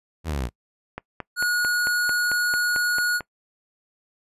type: linear sweep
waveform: sawtooth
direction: down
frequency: 84.8 to 55 Hz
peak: -21 dBFS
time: 0.24-0.5 s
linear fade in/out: 50 ms
type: click train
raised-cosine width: 0.5 ms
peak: -16 dBFS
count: 11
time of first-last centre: 0.98-3.207 s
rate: 4.49 Hz
type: tone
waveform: square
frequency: 1449 Hz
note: F#6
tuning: 37 cents flat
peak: -21 dBFS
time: 1.36-3.21 s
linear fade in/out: 50 ms
effects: noise-tail reverb RT60 0.1 s tail -23 dB re dry + resampled to 32000 Hz